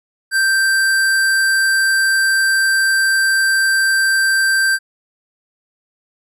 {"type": "tone", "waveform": "square", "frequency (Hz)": 1568, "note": "G6", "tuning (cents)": 0, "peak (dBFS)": -13, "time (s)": [0.31, 4.79], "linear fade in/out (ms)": 50, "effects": ["resampled to 32000 Hz"]}